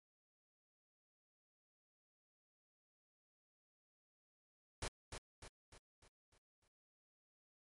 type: noise with echo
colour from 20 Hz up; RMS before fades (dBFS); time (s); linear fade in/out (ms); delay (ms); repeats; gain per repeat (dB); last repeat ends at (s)
pink; -42; 4.82-4.88; 2; 300; 6; -6; 6.68
effects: MP3 48 kbps